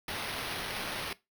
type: noise with sample-and-hold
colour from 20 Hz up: blue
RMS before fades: -37 dBFS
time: 0.08-1.13 s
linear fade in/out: 2 ms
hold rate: 7350 Hz
effects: noise-tail reverb RT60 0.2 s tail -18 dB re dry